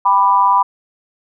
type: tone with amplitude modulation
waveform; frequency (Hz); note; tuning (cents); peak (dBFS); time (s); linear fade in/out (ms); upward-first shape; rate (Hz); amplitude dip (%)
sine; 989; B5; +2; -5; 0.05-0.63; 10; sine; 196; 85
effects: none